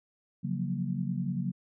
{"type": "chord", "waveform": "sine", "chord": "Gb major seventh", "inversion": "second", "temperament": "equal", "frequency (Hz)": [138.59, 174.61, 185, 233.1], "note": ["Db3", "F3", "Gb3", "Bb3"], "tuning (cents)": [0, 0, 0, 0], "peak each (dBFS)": [-34, -36, -33, -37], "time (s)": [0.43, 1.52], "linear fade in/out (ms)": 20, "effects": []}